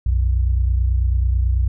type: tone pair together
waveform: sine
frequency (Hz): 61.56 / 90.7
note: B1 / F#2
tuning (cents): -5 / -34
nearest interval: perfect fifth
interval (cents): 671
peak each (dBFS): -15 / -22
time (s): 0.06-1.68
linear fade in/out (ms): 5
effects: none